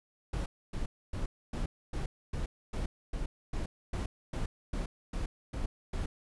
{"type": "noise bursts", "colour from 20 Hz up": "brown", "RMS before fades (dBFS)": -34, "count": 15, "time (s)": [0.33, 6.06], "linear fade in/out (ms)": 5, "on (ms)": 130, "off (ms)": 270, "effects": ["resampled to 24000 Hz"]}